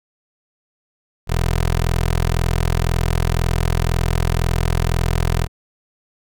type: tone with notch filter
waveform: 15% pulse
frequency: 41.96 Hz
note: E1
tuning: 31 cents sharp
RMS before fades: -18 dBFS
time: 1.27-5.48 s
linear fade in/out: 50 ms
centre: 260 Hz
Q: 1.2
effects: none